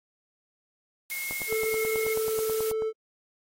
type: noise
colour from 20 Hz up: blue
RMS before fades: -35 dBFS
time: 1.1-2.71 s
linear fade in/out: 0 ms
type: tone with tremolo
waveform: sine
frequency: 2161 Hz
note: C#7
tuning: 45 cents flat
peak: -31 dBFS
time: 1.11-2.14 s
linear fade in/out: 5 ms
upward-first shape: sine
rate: 20 Hz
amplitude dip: 25%
type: click train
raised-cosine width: 1 ms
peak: -25 dBFS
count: 15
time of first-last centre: 1.31-2.822 s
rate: 9.26 Hz
type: tone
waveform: triangle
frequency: 440 Hz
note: A4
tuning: in tune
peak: -24 dBFS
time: 1.48-2.93 s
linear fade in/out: 50 ms
effects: AAC 48 kbps